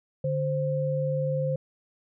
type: tone pair together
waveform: sine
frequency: 146.85 / 523.3 Hz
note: D3 / C5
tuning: 0 / 0 cents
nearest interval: octave + minor seventh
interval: 2200 cents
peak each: -27 dBFS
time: 0.24-1.56 s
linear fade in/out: 5 ms
effects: none